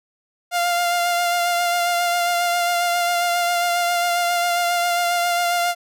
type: tone with vibrato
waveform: sawtooth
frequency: 698.5 Hz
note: F5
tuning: in tune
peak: -14 dBFS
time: 0.51-5.75 s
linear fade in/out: 50 ms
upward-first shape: sine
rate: 7.4 Hz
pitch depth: 19 cents each way
effects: none